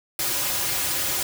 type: noise with comb filter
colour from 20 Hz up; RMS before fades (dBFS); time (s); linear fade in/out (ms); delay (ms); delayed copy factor
white; -25; 0.19-1.23; 2; 4.5; -0.85
effects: none